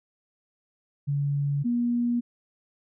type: tone pair in turn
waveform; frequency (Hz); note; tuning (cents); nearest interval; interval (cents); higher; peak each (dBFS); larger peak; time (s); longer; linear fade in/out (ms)
sine; 142.4 / 239.5; C#3 / A#3; +47 / +47; major sixth; 900; second; -23 / -22; second; 1.07-1.64 / 1.64-2.21; neither; 20
effects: none

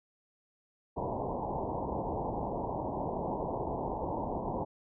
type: low-pass noise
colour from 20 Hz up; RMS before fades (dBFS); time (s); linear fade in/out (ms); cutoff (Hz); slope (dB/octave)
white; -35; 0.96-4.65; 20; 980; 96
effects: none

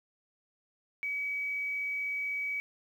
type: tone with quantisation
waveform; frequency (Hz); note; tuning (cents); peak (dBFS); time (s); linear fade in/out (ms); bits
sine; 2274; C#7; +44; -31; 1.03-2.6; 0; 10
effects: none

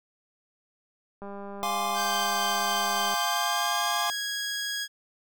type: click train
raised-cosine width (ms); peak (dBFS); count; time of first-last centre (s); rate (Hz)
1; -27; 385; 1.22-3.14; 200
type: chord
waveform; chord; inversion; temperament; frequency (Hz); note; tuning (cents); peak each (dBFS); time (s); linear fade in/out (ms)
square; D half-diminished seventh; first; equal; 698.5 / 830.6 / 1046.5 / 1174.7; F5 / Ab5 / C6 / D6; 0 / 0 / 0 / 0; -33; 1.63-4.1; 0
type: tone with pitch glide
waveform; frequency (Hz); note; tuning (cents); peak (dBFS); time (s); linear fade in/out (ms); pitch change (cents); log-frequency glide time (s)
15% pulse; 1568 to 1654.5; G6 to G#6; 0 to -7; -23; 1.94-4.88; 50; +93; 3.14-4.16
effects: none

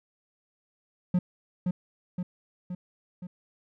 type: tone with echo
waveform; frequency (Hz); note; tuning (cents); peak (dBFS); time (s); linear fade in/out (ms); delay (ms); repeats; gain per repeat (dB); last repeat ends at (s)
triangle; 179.6; F3; +49; -18; 1.14-1.19; 5; 520; 4; -4; 3.27
effects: none

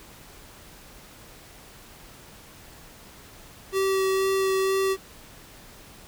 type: tone with vibrato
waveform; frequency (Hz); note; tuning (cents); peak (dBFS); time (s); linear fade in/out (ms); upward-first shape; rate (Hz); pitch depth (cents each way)
square; 384.4; G4; -34; -22; 3.72-4.97; 50; sine; 2.1; 9
effects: pink hiss -48 dBFS RMS until 6.07 s

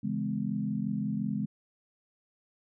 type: chord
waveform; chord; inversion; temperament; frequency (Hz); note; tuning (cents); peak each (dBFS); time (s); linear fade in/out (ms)
sine; C# minor seventh; none; equal with one note detuned; 138.59 / 164.81 / 207.7 / 253; C#3 / E3 / G#3 / B3; 0 / 0 / 0 / +42; -37 / -37 / -31 / -36; 0.03-1.46; 10
effects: none

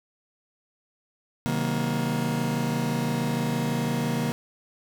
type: chord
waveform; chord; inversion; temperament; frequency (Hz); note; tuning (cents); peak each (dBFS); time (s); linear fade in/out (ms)
40% pulse; C half-diminished seventh; none; just; 130.81 / 156.98 / 188.37 / 235.5; C3 / Eb3 / Gb3 / Bb3; 0 / +16 / +31 / +18; -30 / -29 / -33 / -27; 1.46-4.32; 0
effects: none

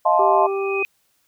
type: chord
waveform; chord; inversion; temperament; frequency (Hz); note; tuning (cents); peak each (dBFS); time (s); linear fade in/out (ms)
sine; F dominant seventh; third; just; 628.6 / 698.5 / 873.1 / 1047.7; Eb5 / F5 / A5 / C6; +18 / 0 / -14 / +2; -19; 0.05-0.47; 10
type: tone with exponential growth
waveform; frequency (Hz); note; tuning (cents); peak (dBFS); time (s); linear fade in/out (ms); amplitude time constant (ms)
sine; 2503; D#7; +10; -20; 0.11-0.85; 0; 160
type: harmonic tone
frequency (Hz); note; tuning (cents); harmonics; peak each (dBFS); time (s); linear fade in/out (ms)
392; G4; 0; 1 / 2 / 3; -21 / -32 / -31; 0.19-0.83; 5
effects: white hiss -65 dBFS RMS until 1.27 s

